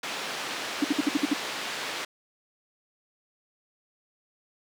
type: band-pass noise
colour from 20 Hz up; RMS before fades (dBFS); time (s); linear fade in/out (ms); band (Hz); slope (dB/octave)
white; -34; 0.03-2.05; 5; 240 to 3600; 12
type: tone bursts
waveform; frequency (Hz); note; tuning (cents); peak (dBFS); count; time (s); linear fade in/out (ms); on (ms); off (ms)
sine; 289.9; D4; -22; -19; 7; 0.82-1.336; 5; 24; 58
effects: none